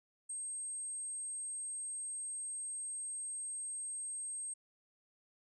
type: tone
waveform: sine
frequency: 8420 Hz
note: C9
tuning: 10 cents sharp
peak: -39 dBFS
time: 0.29-4.54 s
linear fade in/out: 10 ms
effects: none